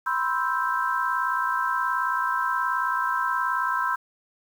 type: chord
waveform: sine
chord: C major seventh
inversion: third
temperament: equal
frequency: 987.8 / 1046.5 / 1318.5 / 1568 Hz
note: B5 / C6 / E6 / G6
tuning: 0 / 0 / 0 / 0 cents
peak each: -28 dBFS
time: 0.06-3.96 s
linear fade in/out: 10 ms
effects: 8-bit